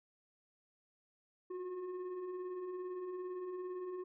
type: tone with frequency modulation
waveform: sine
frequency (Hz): 365.8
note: F#4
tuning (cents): -20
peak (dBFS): -38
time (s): 1.5-4.04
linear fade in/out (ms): 10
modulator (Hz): 714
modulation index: 0.43
effects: tanh soft clip ceiling -38 dBFS